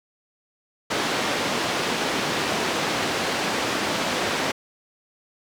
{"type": "band-pass noise", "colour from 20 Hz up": "pink", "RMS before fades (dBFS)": -25, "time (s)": [0.9, 4.52], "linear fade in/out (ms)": 10, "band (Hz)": [240, 5100], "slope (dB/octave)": 12, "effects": []}